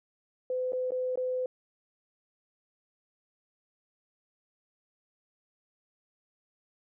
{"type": "tone with dropouts", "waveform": "sine", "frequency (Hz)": 508, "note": "B4", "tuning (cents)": 49, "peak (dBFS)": -28, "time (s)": [0.5, 1.46], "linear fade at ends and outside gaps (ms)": 2, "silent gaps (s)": [[0.722, 0.732], [0.907, 0.919], [1.157, 1.174]], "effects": []}